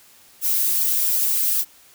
violet noise with flanger, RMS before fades -20 dBFS, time 0.41-1.65 s, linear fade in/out 50 ms, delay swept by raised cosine 0.64 to 4.24 ms, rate 2.6 Hz, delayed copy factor +0.6, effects white hiss -51 dBFS RMS until 1.94 s

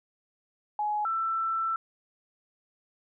sine tone pair in turn, 840 / 1333.4 Hz, G#5 / E6, +19 / +19 cents, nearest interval minor sixth, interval 800 cents, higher second, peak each -26 dBFS, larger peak neither, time 0.79-1.05 / 1.05-1.76 s, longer second, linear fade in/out 2 ms, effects none

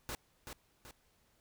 pink noise with echo, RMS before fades -41 dBFS, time 0.09-0.15 s, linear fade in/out 0 ms, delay 380 ms, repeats 2, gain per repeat -6 dB, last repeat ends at 0.91 s, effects pink hiss -72 dBFS RMS until 1.4 s

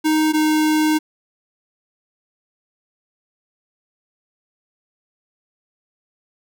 square tone pair in turn, 311.1 / 309 Hz, D#4 / D#4, 0 / -12 cents, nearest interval unison, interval 12 cents, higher first, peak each -15 dBFS, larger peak neither, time 0.04-0.33 / 0.33-0.99 s, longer second, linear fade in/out 20 ms, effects none

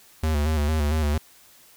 square tone with vibrato, 76 Hz, D#2, 40 cents flat, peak -21 dBFS, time 0.23-1.18 s, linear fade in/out 5 ms, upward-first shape square, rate 4.4 Hz, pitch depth 57 cents each way, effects white hiss -53 dBFS RMS until 1.76 s

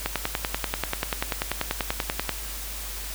click train, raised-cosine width 0.3 ms, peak -8 dBFS, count 24, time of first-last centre 0.06-2.293 s, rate 10.3 Hz, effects added 50 Hz sine -36 dBFS peak until 3.14 s + white hiss -36 dBFS RMS until 3.14 s

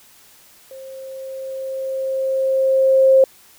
sine tone with level ramp, 531 Hz, C5, 25 cents sharp, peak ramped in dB -34 to -7 dBFS, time 0.71-3.24 s, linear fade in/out 2 ms, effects white hiss -49 dBFS RMS until 3.58 s

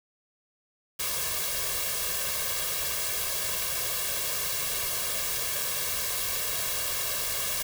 white noise with comb filter, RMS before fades -30 dBFS, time 0.99-7.63 s, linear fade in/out 10 ms, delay 1.8 ms, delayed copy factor +0.9, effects none

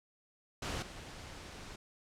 pink noise with level steps, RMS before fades -38 / -48 dBFS, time 0.62-1.76 s, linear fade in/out 5 ms, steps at 0.82 s, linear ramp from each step 5 ms, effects low-pass 7000 Hz 12 dB/octave

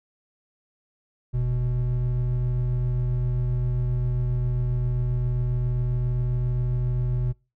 triangle tone pair together, 43.63 / 123.4 Hz, F1 / B2, -1 / -1 cents, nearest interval octave + tritone, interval 1800 cents, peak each -25 / -21 dBFS, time 1.33-7.33 s, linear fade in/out 20 ms, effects noise-tail reverb RT60 0.3 s tail -25 dB re dry

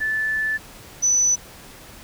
sine tone pair in turn, 1749 / 5984 Hz, A6 / F#8, -11 / +19 cents, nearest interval octave + major sixth, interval 2130 cents, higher second, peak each -20 / -15 dBFS, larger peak second, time 0-0.58 / 1.02-1.36 s, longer first, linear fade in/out 20 ms, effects pink hiss -43 dBFS RMS until 2.03 s

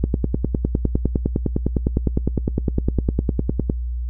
click train, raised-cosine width 3 ms, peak -5 dBFS, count 37, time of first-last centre 0.04-3.699 s, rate 9.84 Hz, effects noise-tail reverb RT60 0.1 s tail -22 dB re dry + added 60 Hz sine -22 dBFS peak until 4.09 s

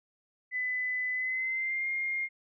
sine tone with pitch glide, 2005 to 2124 Hz, B6 to C7, +26 to +25 cents, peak -29 dBFS, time 0.51-2.29 s, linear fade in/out 50 ms, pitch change +99 cents, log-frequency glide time 1.13-1.88 s, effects none

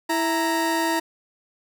30% pulse tone pair together, 329.6 / 932.3 Hz, E4 / A#5, 0 / 0 cents, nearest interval octave + tritone, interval 1800 cents, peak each -21 dBFS, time 0.09-1 s, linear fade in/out 10 ms, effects none

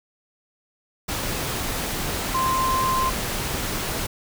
sine tone in noise, 1044 Hz, C6, 4 cents flat, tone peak -20 dBFS, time 2.34-3.1 s, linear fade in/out 10 ms, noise pink, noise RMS -27 dBFS, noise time 1.08-4.07 s, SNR +4 dB, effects none

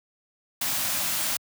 white band-stop noise, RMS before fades -27 dBFS, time 0.61-1.37 s, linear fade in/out 5 ms, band 340 to 540 Hz, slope 96 dB/octave, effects high-pass 80 Hz 12 dB/octave

